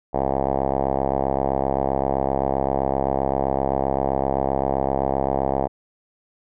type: tone with low-pass filter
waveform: 5% pulse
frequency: 67.7 Hz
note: C#2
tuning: 40 cents flat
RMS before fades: -22 dBFS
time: 0.13-5.68 s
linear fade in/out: 20 ms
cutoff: 760 Hz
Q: 2.8
effects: none